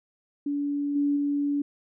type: tone with level steps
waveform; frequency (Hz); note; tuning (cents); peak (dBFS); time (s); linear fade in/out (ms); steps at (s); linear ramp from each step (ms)
sine; 286.7; D4; -42; -25 / -21 / -23; 0.46-1.62; 5; 0.95 / 1.16; 10
effects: none